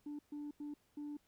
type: tone bursts at uneven times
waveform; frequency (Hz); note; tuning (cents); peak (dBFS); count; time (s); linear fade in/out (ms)
sine; 293.7; D4; 0; -40; 4; 0.06-0.19 / 0.32-0.51 / 0.6-0.74 / 0.97-1.17; 5
effects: tanh soft clip ceiling -40 dBFS + pink hiss -75 dBFS RMS until 1.27 s